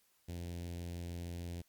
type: tone with notch filter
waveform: sawtooth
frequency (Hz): 86.5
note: F2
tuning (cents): -16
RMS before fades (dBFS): -43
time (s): 0.28-1.62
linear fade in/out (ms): 10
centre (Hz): 1200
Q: 0.62
effects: white hiss -73 dBFS RMS until 1.68 s + Opus 48 kbps